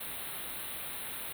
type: band-stop noise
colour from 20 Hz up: white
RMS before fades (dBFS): -40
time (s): 0-1.33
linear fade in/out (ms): 10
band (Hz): 4100 to 8800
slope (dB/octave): 96
effects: none